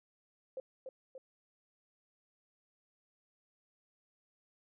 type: tone with echo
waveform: sine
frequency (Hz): 523.3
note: C5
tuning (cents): 0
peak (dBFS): -38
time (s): 0.57-0.6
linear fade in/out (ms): 2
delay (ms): 290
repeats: 2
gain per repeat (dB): -4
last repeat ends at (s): 1.18
effects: none